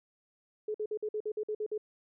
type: tone bursts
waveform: sine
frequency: 426.4 Hz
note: G#4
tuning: 46 cents sharp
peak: -31 dBFS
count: 10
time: 0.68-1.779 s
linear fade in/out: 5 ms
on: 64 ms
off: 51 ms
effects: none